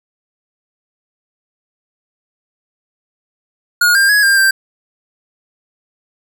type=tone with pitch steps; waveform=square; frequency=1437 / 1598 / 1673 / 1598 / 1575 Hz; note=F6 / G6 / G#6 / G6 / G6; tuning=+49 / +33 / +12 / +33 / +8 cents; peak=-9 dBFS; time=3.81-4.51 s; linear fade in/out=5 ms; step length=140 ms; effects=none